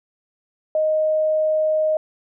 sine tone, 622.3 Hz, D#5, in tune, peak -16 dBFS, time 0.75-1.97 s, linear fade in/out 2 ms, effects none

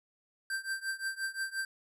square tone with tremolo, 1569 Hz, G6, 1 cent sharp, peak -31 dBFS, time 0.5-1.65 s, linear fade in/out 2 ms, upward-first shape triangle, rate 5.7 Hz, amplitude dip 95%, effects resampled to 32000 Hz

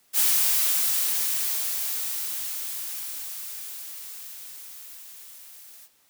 blue noise with level ramp, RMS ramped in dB -20 to -48 dBFS, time 0.13-5.89 s, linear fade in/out 50 ms, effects white hiss -63 dBFS RMS until 6.09 s + high-pass 80 Hz 12 dB/octave

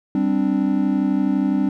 triangle chord, G suspended fourth, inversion none, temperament equal, 196 / 261.6 / 293.7 Hz, G3 / C4 / D4, 0 / 0 / 0 cents, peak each -19 dBFS, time 0.15-1.69 s, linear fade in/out 2 ms, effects none

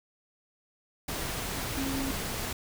sine tone in noise, 270.2 Hz, C#4, 44 cents flat, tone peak -31 dBFS, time 1.77-2.11 s, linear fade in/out 5 ms, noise pink, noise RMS -34 dBFS, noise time 1.08-2.53 s, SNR 0 dB, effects none

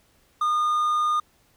triangle tone, 1220 Hz, D#6, 34 cents flat, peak -18 dBFS, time 0.41-1.2 s, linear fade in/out 5 ms, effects pink hiss -62 dBFS RMS until 1.56 s

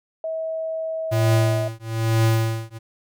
sine tone, 644 Hz, E5, 41 cents flat, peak -24 dBFS, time 0.24-1.68 s, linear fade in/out 2 ms
square tone with tremolo, 112.6 Hz, A2, 40 cents sharp, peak -15 dBFS, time 1.11-2.79 s, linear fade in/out 20 ms, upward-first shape triangle, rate 1.1 Hz, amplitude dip 100%
effects none

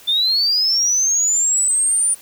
sine linear sweep, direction up, 3520 to 9397 Hz, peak -13 dBFS, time 0.07-2.15 s, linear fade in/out 20 ms, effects tanh soft clip ceiling -9 dBFS + white hiss -44 dBFS RMS until 2.21 s

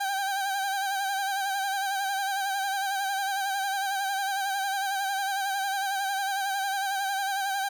30% pulse tone with vibrato, 785 Hz, G5, 2 cents sharp, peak -24 dBFS, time 0-7.69 s, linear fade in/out 10 ms, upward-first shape sine, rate 11 Hz, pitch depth 48 cents each way, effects none

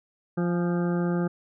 harmonic tone with a mistuned harmonic, 174.61 Hz, F3, in tune, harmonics 1 / 2 / 3 / 4 / 5 / 7 / 8 / 9, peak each -24 / -29 / -35 / -41 / -41 / -41 / -44 / -43 dBFS, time 0.37-1.28 s, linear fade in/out 10 ms, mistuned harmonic 5, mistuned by -50 cents, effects none

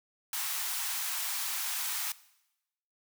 white high-pass noise, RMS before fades -34 dBFS, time 0.33-2.12 s, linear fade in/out 2 ms, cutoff 760 Hz, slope 48 dB/octave, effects noise-tail reverb RT60 0.9 s tail -19 dB re dry

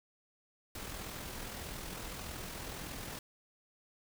pink noise with amplitude modulation, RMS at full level -42 dBFS, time 0.75-3.19 s, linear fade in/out 2 ms, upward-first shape sine, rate 41.7 Hz, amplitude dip 35%, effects none

